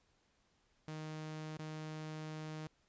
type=tone with dropouts; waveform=sawtooth; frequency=155.56 Hz; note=D#3; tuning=in tune; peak=-39 dBFS; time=0.88-2.67 s; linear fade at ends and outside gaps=0 ms; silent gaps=1.57-1.592 s; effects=pink hiss -75 dBFS RMS until 2.88 s + resampled to 16000 Hz